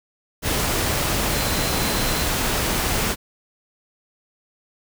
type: tone in noise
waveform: sine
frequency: 4087 Hz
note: C8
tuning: 41 cents flat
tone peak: -32 dBFS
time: 1.31-2.27 s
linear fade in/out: 50 ms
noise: pink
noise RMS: -22 dBFS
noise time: 0.42-3.16 s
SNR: -13 dB
effects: none